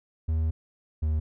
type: tone pair in turn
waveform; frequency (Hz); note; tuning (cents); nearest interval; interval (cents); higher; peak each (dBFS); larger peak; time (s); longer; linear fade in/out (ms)
triangle; 79.7 / 77.48; D#2 / D#2; +42 / -7; unison; 49; first; -21; neither; 0.28-0.51 / 1.02-1.2; first; 10
effects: none